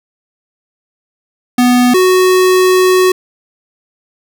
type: tone pair in turn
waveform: square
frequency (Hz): 246.9 / 369.9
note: B3 / F#4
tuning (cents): 0 / 0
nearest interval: perfect fifth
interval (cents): 700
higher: second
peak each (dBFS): -7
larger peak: neither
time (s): 1.58-1.94 / 1.94-3.12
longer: second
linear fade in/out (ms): 5
effects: none